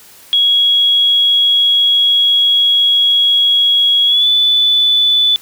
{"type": "tone with pitch glide", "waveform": "sine", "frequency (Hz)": [3322, 3483], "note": ["G#7", "A7"], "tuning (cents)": [0, -18], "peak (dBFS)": -8, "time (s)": [0.33, 5.36], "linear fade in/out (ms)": 0, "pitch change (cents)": 82, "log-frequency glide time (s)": [4.06, 4.27], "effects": ["white hiss -41 dBFS RMS until 5.41 s", "high-pass 60 Hz 12 dB/octave"]}